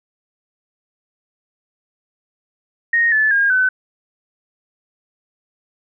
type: tone with pitch steps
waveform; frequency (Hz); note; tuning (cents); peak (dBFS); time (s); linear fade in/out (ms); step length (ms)
sine; 1862 / 1737.3 / 1621 / 1512.4; A#6 / A6 / G#6 / F#6; -2 / -22 / -42 / +38; -12; 2.93-3.69; 5; 190
effects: none